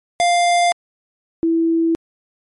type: tone pair in turn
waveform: square / sine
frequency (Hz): 698.5 / 329.6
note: F5 / E4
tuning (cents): 0 / 0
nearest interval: octave + minor second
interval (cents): 1300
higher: first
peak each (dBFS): -13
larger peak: neither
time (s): 0.2-0.72 / 1.43-1.95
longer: neither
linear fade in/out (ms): 0
effects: MP3 48 kbps